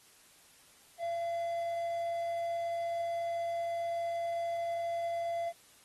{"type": "tone with quantisation", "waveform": "triangle", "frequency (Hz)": 680, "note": "F5", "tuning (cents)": -46, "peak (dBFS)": -30, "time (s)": [0.98, 5.53], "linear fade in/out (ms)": 50, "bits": 10, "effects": ["white hiss -61 dBFS RMS until 5.84 s", "AAC 32 kbps"]}